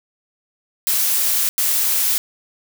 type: noise bursts at uneven times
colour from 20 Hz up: blue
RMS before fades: -18 dBFS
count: 2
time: 0.87-1.49 / 1.58-2.18 s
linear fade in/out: 0 ms
effects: none